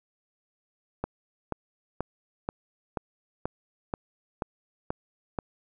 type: click train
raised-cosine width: 1 ms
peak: -15 dBFS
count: 10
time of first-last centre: 1.04-5.388 s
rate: 2.07 Hz
effects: none